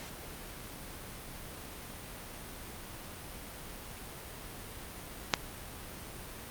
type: click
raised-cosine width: 0.2 ms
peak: -5 dBFS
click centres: 5.338 s
effects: pink hiss -45 dBFS RMS until 6.5 s + Opus 48 kbps